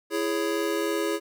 square chord, C# minor, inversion first, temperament just, 332.6 / 415.8 / 554.4 Hz, E4 / G#4 / C#5, +16 / +2 / 0 cents, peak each -29 / -29 / -33 dBFS, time 0.1-1.2 s, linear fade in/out 50 ms, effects none

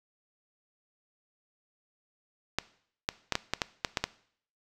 clicks, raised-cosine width 0.2 ms, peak -9 dBFS, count 9, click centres 2.586 / 3.089 / 3.323 / 3.354 / 3.536 / 3.618 / 3.848 / 3.972 / 4.04 s, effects noise-tail reverb RT60 0.6 s tail -19 dB re dry

